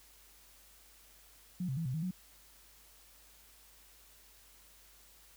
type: tone with pitch steps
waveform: sine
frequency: 180.7 / 132 / 164.5 / 127.7 / 159.3 / 183.2 Hz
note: F#3 / C3 / E3 / C3 / D#3 / F#3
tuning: -41 / +16 / -3 / -42 / +41 / -17 cents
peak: -33 dBFS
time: 1.6-2.11 s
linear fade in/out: 5 ms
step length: 85 ms
effects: added 50 Hz sine -66 dBFS peak until 5.36 s + white hiss -61 dBFS RMS until 5.36 s